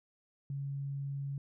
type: tone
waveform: sine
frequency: 139.3 Hz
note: C#3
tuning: 9 cents sharp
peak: -35 dBFS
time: 0.5-1.38 s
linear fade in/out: 2 ms
effects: none